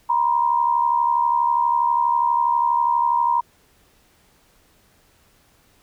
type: tone pair together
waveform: sine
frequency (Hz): 949.7 / 1022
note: A#5 / C6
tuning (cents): +32 / -41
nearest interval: minor second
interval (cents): 127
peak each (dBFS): -17 / -22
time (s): 0.09-3.41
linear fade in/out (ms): 10
effects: pink hiss -58 dBFS RMS until 5.82 s